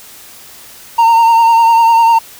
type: tone with vibrato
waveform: triangle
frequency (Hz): 918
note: A#5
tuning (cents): -27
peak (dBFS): -3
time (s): 0.98-2.19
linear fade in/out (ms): 10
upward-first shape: sine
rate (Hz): 10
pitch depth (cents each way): 29
effects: white hiss -36 dBFS RMS until 2.39 s